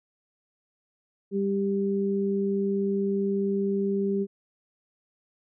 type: tone pair together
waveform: sine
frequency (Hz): 198.15 / 394.7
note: G3 / G4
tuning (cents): +19 / +12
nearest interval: octave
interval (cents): 1193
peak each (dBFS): -26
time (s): 1.31-4.27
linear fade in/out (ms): 50
effects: none